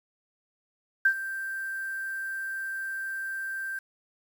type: tone with ADSR envelope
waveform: sine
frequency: 1571 Hz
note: G6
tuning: 3 cents sharp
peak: -16 dBFS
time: 1.05-3.79 s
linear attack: 6 ms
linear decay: 77 ms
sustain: -15 dB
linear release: 5 ms
effects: 8-bit